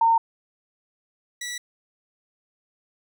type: tone pair in turn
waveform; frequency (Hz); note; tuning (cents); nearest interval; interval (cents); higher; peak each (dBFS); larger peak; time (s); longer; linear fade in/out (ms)
sine / 15% pulse; 913 / 1953.1; A#5 / B6; -36 / -20; octave + minor second; 1316; second; -15 / -24; first; 0.01-0.18 / 1.41-1.58; neither; 5
effects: none